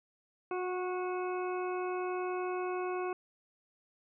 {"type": "harmonic tone with a mistuned harmonic", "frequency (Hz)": 366.1, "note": "F#4", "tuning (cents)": -18, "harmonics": [1, 2, 3, 4, 6, 7], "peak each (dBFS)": [-34, -40, -41, -47, -52, -48], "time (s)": [0.51, 3.13], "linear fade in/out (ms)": 2, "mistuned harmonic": 1, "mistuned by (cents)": -15, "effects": []}